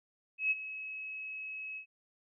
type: tone with ADSR envelope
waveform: sine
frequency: 2569 Hz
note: E7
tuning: 45 cents flat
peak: -25 dBFS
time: 0.38-1.86 s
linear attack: 130 ms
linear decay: 29 ms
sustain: -14 dB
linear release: 92 ms
effects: none